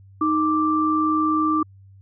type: tone pair together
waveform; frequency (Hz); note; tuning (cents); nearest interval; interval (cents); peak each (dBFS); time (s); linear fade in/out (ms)
sine; 310.9 / 1174.7; D#4 / D6; -1 / 0; octave + major seventh; 2301; -20; 0.21-1.63; 5
effects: added 97 Hz sine -45 dBFS peak until 2.01 s